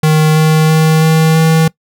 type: tone with pitch steps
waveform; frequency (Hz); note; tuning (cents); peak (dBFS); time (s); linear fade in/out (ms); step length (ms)
square; 155.56 / 156.82 / 158.1 / 159.38 / 160.67; D#3 / D#3 / D#3 / D#3 / E3; 0 / +14 / +28 / +42 / -44; -7; 0.03-1.68; 5; 330
effects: noise-tail reverb RT60 0.1 s tail -22 dB re dry